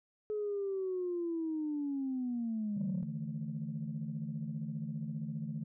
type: linear sweep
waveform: sine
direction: down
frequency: 427 to 178.5 Hz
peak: -32 dBFS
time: 0.3-3.03 s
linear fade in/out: 0 ms
type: chord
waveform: sine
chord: D suspended second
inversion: none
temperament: equal with one note detuned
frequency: 146.83 / 161.8 / 220 Hz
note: D3 / E3 / A3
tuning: 0 / -32 / 0 cents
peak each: -40 dBFS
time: 2.76-5.64 s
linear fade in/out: 10 ms
effects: tanh soft clip ceiling -28 dBFS